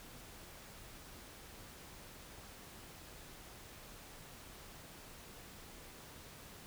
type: silence
effects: pink hiss -54 dBFS RMS until 6.66 s